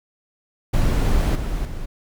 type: noise with level steps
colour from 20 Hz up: brown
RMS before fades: -17 / -24 / -30 dBFS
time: 0.73-1.86 s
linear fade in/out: 10 ms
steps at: 1.35 / 1.65 s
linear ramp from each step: 5 ms
effects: none